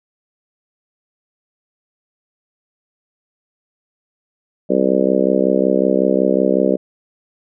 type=harmonic tone; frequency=65.41 Hz; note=C2; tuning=in tune; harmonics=3 / 4 / 5 / 6 / 7 / 8 / 9; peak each=-20 / -20 / -20 / -20 / -20 / -20 / -20 dBFS; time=4.69-6.77 s; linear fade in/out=20 ms; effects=none